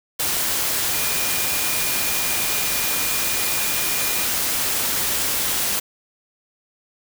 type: tone in noise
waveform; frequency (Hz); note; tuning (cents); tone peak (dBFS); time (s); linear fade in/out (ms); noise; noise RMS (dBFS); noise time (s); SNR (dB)
sine; 2426; D#7; -44; -31; 0.93-4.25; 10; white; -22; 0.19-5.8; -12
effects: none